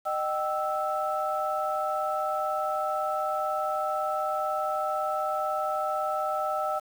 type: tone cluster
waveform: sine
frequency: 614 / 772 / 1315 Hz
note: D#5 / G5 / E6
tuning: -23 / -27 / -5 cents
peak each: -30 dBFS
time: 0.05-6.8 s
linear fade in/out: 20 ms
effects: tanh soft clip ceiling -16 dBFS + 8-bit